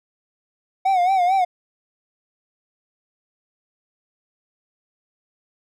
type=tone with vibrato; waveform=triangle; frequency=740 Hz; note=F#5; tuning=in tune; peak=-13 dBFS; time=0.85-1.45 s; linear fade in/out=10 ms; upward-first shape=sine; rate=4.5 Hz; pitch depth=94 cents each way; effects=none